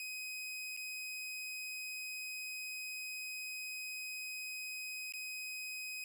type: tone with dropouts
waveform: sawtooth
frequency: 2516 Hz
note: D#7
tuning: 19 cents sharp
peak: -38 dBFS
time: 0-6.04 s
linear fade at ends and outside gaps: 1 ms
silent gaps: 0.766-0.773 / 5.123-5.137 s
effects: 11-bit